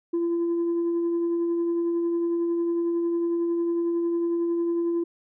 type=tone with tremolo; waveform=sine; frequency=340 Hz; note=F4; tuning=46 cents flat; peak=-19 dBFS; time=0.13-5.04 s; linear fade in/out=10 ms; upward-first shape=triangle; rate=11 Hz; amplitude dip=30%; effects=tanh soft clip ceiling -20 dBFS